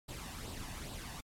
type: noise with flanger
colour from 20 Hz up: pink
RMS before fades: -44 dBFS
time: 0.08-1.21 s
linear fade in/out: 10 ms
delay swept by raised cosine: 0.23 to 1.13 ms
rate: 2.4 Hz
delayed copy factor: +0.55
effects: low-pass 12000 Hz 12 dB/octave + MP3 96 kbps